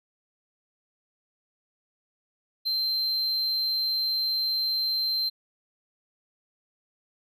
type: tone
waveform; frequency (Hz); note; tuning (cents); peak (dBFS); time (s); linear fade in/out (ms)
triangle; 4125; C8; -25; -23; 2.65-5.3; 20
effects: none